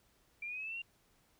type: linear sweep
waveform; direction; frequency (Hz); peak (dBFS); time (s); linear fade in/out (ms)
sine; up; 2349 to 2794; -39; 0.42-0.82; 5
effects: pink hiss -71 dBFS RMS until 1.39 s